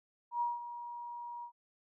sine tone with ADSR envelope, 954 Hz, A#5, 40 cents sharp, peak -29 dBFS, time 0.31-1.52 s, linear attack 100 ms, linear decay 180 ms, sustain -12 dB, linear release 85 ms, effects none

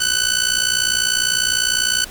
10% pulse tone with amplitude modulation, 1500 Hz, F#6, 23 cents sharp, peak -4 dBFS, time 0-2.05 s, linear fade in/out 10 ms, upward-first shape sine, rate 60 Hz, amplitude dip 80%, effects pink hiss -37 dBFS RMS until 2.1 s

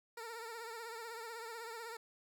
15% pulse tone with vibrato, 458.3 Hz, A#4, 29 cents flat, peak -38 dBFS, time 0.17-1.97 s, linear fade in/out 5 ms, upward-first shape triangle, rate 16 Hz, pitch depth 79 cents each way, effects none

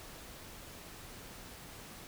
silence, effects pink hiss -50 dBFS RMS until 2.07 s

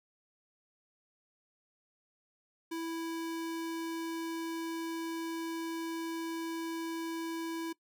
square tone, 329.6 Hz, E4, in tune, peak -36 dBFS, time 2.71-7.73 s, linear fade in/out 10 ms, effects noise-tail reverb RT60 0.1 s tail -20 dB re dry

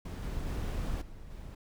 brown noise with level steps, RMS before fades -37 / -35 / -33 / -48 / -44 dBFS, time 0.05-1.55 s, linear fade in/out 5 ms, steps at 0.22 / 0.46 / 1.01 / 1.3 s, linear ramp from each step 10 ms, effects none

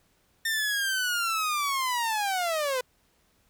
sawtooth linear sweep, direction down, 1819 to 492 Hz, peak -22 dBFS, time 0.45-2.81 s, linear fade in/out 5 ms, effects pink hiss -67 dBFS RMS until 3.49 s

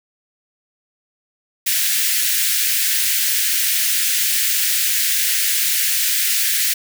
white high-pass noise, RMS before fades -18 dBFS, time 1.66-6.74 s, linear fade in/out 10 ms, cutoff 1600 Hz, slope 48 dB/octave, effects none

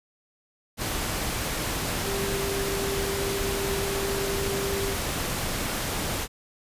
sine tone in noise, 394.7 Hz, G4, 12 cents sharp, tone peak -29 dBFS, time 2.03-4.97 s, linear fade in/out 50 ms, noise pink, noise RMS -29 dBFS, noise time 0.77-6.28 s, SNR -3 dB, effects resampled to 32000 Hz

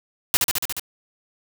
white noise with echo, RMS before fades -17 dBFS, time 0.34-0.37 s, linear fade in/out 0 ms, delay 71 ms, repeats 6, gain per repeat -2 dB, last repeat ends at 0.796 s, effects none

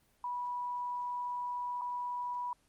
sine tone with dropouts, 979 Hz, B5, 15 cents flat, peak -34 dBFS, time 0.24-2.53 s, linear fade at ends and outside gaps 2 ms, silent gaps 1.812-1.817 s, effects pink hiss -70 dBFS RMS until 2.68 s + Opus 24 kbps

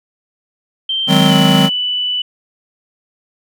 sine tone with pitch glide, 3136 to 2977 Hz, G7 to F#7, 0 to +10 cents, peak -15 dBFS, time 0.89-2.22 s, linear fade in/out 5 ms, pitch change -90 cents, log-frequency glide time 1.27-1.33 s
square chord, Ab dominant seventh, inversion second, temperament just, 155.74 / 186.89 / 207.7 / 259.6 Hz, Eb3 / Gb3 / Ab3 / C4, +2 / +18 / 0 / -13 cents, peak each -15 / -14 / -17 / -16 dBFS, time 1.07-1.7 s, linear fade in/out 50 ms
effects none

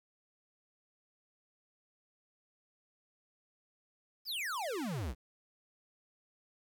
square exponential sweep, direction down, 5380 to 51.91 Hz, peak -36 dBFS, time 4.25-5.15 s, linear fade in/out 50 ms, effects 11-bit

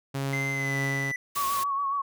sawtooth tone with tremolo, 137.2 Hz, C#3, 17 cents flat, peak -23 dBFS, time 0.14-1.12 s, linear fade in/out 10 ms, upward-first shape triangle, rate 1.8 Hz, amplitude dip 40%
triangle tone with pitch glide, 2071 to 1985.5 Hz, C7 to B6, -18 to +9 cents, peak -27 dBFS, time 0.33-1.16 s, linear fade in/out 2 ms, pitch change -73 cents, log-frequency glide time 0.51-0.78 s
white noise, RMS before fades -34 dBFS, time 1.35-1.64 s, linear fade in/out 10 ms
sine tone with vibrato, 1115 Hz, C#6, 10 cents sharp, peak -25 dBFS, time 1.36-2.02 s, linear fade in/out 10 ms, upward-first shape sine, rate 7.2 Hz, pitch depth 42 cents each way
effects none

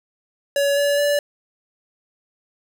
square tone with pitch steps, 565 / 572.2 / 579.5 Hz, C#5 / D5 / D5, +33 / -45 / -23 cents, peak -17 dBFS, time 0.56-1.19 s, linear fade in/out 2 ms, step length 210 ms, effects 9-bit

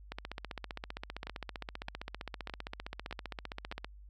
two click trains, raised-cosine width 0.3 ms, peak -23 / -24 dBFS, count 58 / 5, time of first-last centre 0.12-3.845 / 1.27-3.724 s, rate 15.3 / 1.63 Hz, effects added 50 Hz sine -50 dBFS peak until 4.09 s

